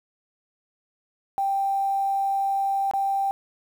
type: tone with dropouts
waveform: sine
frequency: 786 Hz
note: G5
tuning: 4 cents sharp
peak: -21 dBFS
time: 1.38-3.31 s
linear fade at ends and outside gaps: 0 ms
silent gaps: 2.912-2.936 s
effects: 8-bit